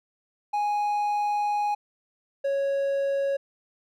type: tone pair in turn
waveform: triangle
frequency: 829 / 553.3 Hz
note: G#5 / C#5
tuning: -3 / -3 cents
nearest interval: perfect fifth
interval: 700 cents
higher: first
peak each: -21 dBFS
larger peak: neither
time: 0.53-1.75 / 2.44-3.37 s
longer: first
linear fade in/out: 10 ms
effects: none